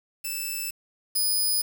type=tone pair in turn; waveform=5% pulse; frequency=2637 / 4998 Hz; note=E7 / D#8; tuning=0 / +7 cents; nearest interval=major seventh; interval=1107 cents; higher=second; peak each=-20 / -15 dBFS; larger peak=second; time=0.24-0.71 / 1.15-1.62 s; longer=neither; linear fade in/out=10 ms; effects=7-bit